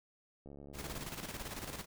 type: click train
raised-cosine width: 2 ms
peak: -38 dBFS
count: 44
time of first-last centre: 0.46-1.068 s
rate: 70.7 Hz
type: noise with tremolo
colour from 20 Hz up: pink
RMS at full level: -42 dBFS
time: 0.73-1.86 s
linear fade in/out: 50 ms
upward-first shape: square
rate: 18 Hz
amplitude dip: 55%
effects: none